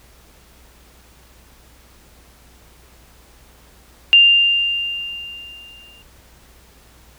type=tone with exponential decay; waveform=sine; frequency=2794 Hz; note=F7; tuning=in tune; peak=-5 dBFS; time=4.13-6.02 s; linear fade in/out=0 ms; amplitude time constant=410 ms; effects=added 60 Hz sine -50 dBFS peak until 7.18 s + pink hiss -50 dBFS RMS until 7.18 s